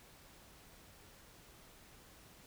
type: silence
effects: pink hiss -60 dBFS RMS until 2.46 s